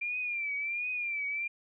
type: tone with vibrato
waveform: sine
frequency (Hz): 2377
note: D7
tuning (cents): +20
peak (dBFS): -31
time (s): 0.01-1.48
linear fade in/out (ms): 10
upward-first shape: triangle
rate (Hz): 1.4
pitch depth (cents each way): 97
effects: none